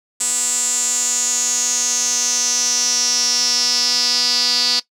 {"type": "tone with band-pass filter sweep", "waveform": "sawtooth", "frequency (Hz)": 245.3, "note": "B3", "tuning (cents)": -12, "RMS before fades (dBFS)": -18, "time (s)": [0.2, 4.8], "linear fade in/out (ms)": 10, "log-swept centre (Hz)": [7800, 4700], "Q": 7.9, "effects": ["noise-tail reverb RT60 0.1 s tail -17 dB re dry"]}